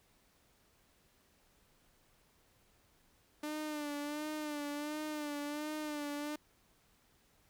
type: tone with vibrato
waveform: sawtooth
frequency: 298 Hz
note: D4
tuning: 25 cents sharp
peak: -34 dBFS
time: 3.43-6.36 s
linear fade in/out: 5 ms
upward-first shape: sine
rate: 1.4 Hz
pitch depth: 50 cents each way
effects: pink hiss -70 dBFS RMS until 7.49 s